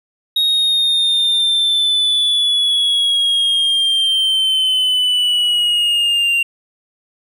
triangle linear sweep, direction down, 3765 to 2766 Hz, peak -11 dBFS, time 0.36-6.43 s, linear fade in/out 5 ms, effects none

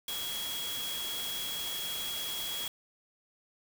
sine tone in noise, 3322 Hz, G#7, in tune, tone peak -36 dBFS, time 0.08-2.68 s, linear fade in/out 2 ms, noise white, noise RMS -39 dBFS, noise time 0.08-2.68 s, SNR 0 dB, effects none

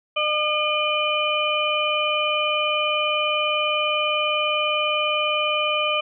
harmonic tone, 605 Hz, D#5, 49 cents flat, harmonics 1 / 2 / 4 / 5, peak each -25 / -25 / -25 / -25 dBFS, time 0.16-6.01 s, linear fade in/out 10 ms, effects none

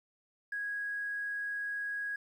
triangle tone, 1654 Hz, G#6, 8 cents flat, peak -30 dBFS, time 0.52-2.16 s, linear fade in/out 5 ms, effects tanh soft clip ceiling -32 dBFS + 12-bit

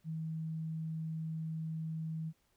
sine tone, 160 Hz, D#3, 49 cents sharp, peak -36 dBFS, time 0.04-2.33 s, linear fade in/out 50 ms, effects pink hiss -75 dBFS RMS until 2.56 s

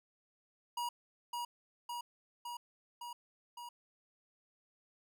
square tone with echo, 958 Hz, A#5, 47 cents sharp, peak -36 dBFS, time 0.77-0.89 s, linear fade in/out 5 ms, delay 560 ms, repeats 5, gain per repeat -2 dB, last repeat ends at 3.69 s, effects none

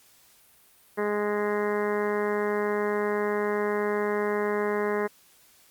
harmonic tone, 207.7 Hz, G#3, in tune, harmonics 1 / 2 / 3 / 4 / 5 / 6 / 7 / 8 / 9 / 10, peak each -33 / -26 / -35 / -37 / -35 / -40 / -41 / -39 / -38 / -43 dBFS, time 0.97-5.08 s, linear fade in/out 20 ms, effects white hiss -58 dBFS RMS until 5.7 s + Opus 48 kbps

